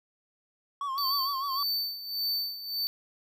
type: tone with vibrato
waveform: triangle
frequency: 1096 Hz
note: C#6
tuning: 20 cents flat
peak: -28 dBFS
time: 0.81-1.63 s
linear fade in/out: 2 ms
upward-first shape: sine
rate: 6.6 Hz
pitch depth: 77 cents each way
type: tone with tremolo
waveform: square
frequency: 4549 Hz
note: C#8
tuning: 44 cents sharp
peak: -27 dBFS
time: 0.98-2.87 s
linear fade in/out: 0 ms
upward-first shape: sine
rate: 1.7 Hz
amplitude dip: 75%
effects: none